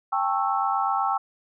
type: chord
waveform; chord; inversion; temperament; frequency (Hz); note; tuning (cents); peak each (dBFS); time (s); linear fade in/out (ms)
sine; A dominant seventh; third; just; 792 / 880 / 1100 / 1320; G5 / A5 / C#6 / E6; +18 / 0 / -14 / +2; -25 / -29 / -28 / -27; 0.12-1.18; 10
effects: none